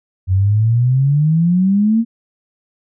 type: exponential sweep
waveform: sine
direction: up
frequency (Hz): 91.1 to 233.8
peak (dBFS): -10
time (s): 0.27-2.05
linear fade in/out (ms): 50
effects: none